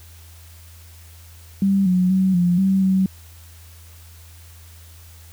sine tone with pitch steps, 195.8 / 182.4 / 188.9 / 176.1 / 192.1 / 189.6 Hz, G3 / F#3 / F#3 / F3 / G3 / F#3, -2 / -24 / +36 / +15 / -35 / +43 cents, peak -14 dBFS, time 1.62-3.06 s, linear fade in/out 2 ms, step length 240 ms, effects added 83 Hz sine -42 dBFS peak until 5.32 s + white hiss -49 dBFS RMS until 5.32 s

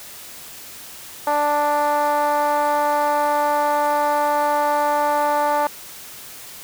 10% pulse tone with band-pass filter, 294 Hz, D4, 2 cents sharp, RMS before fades -19 dBFS, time 1.27-5.67 s, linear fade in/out 2 ms, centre 780 Hz, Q 2.9, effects white hiss -38 dBFS RMS until 6.63 s

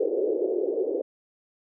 white band-pass noise, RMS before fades -26 dBFS, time 0-1.02 s, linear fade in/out 10 ms, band 350 to 490 Hz, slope 48 dB/octave, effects none

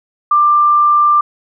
sine tone, 1186 Hz, D6, 17 cents sharp, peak -7 dBFS, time 0.31-1.21 s, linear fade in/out 5 ms, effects none

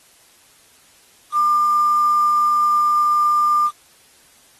sine tone with quantisation, 1198 Hz, D6, 34 cents sharp, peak -13 dBFS, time 1.32-3.71 s, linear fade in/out 50 ms, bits 6, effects white hiss -52 dBFS RMS until 4.59 s + AAC 32 kbps

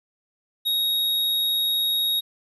square tone, 3768 Hz, A#7, 18 cents sharp, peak -21 dBFS, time 0.65-2.21 s, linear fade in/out 20 ms, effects resampled to 32000 Hz + 10-bit

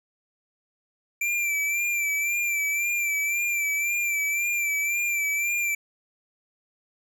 square tone with vibrato, 2349 Hz, D7, in tune, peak -24 dBFS, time 1.21-5.75 s, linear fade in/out 5 ms, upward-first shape sine, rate 1.9 Hz, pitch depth 42 cents each way, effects none

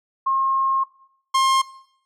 sine / 45% pulse tone pair in turn, 1073 / 1064.4 Hz, C6 / C6, +43 / +29 cents, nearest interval unison, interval 14 cents, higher first, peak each -17 / -15 dBFS, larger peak second, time 0.26-0.84 / 1.34-1.62 s, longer first, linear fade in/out 10 ms, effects noise-tail reverb RT60 0.7 s tail -19 dB re dry + low-pass 9000 Hz 12 dB/octave

